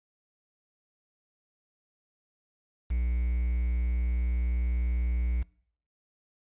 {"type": "tone with quantisation", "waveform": "triangle", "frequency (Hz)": 60.3, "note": "B1", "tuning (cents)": -41, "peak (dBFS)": -23, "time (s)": [2.9, 5.43], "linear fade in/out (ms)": 10, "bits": 8, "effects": ["noise-tail reverb RT60 0.6 s tail -23 dB re dry", "resampled to 8000 Hz"]}